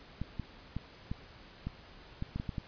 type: clicks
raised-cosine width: 5 ms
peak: -23 dBFS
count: 10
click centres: 0.216 / 0.397 / 0.766 / 1.115 / 1.67 / 2.224 / 2.36 / 2.399 / 2.492 / 2.582 s
effects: pink hiss -54 dBFS RMS until 2.67 s + resampled to 11025 Hz